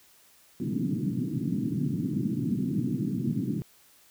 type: band-pass noise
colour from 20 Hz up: white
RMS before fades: -29 dBFS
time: 0.6-3.62 s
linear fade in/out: 0 ms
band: 120 to 300 Hz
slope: 48 dB/octave
effects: white hiss -59 dBFS RMS until 4.1 s